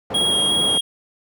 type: band-pass noise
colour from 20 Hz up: white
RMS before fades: -28 dBFS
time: 0.1-0.78 s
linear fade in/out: 5 ms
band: 130 to 640 Hz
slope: 12 dB/octave
type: tone with vibrato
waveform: square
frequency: 3278 Hz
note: G#7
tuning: 23 cents flat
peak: -17 dBFS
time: 0.14-0.81 s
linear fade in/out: 10 ms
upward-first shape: square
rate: 2.8 Hz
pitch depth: 8 cents each way
effects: none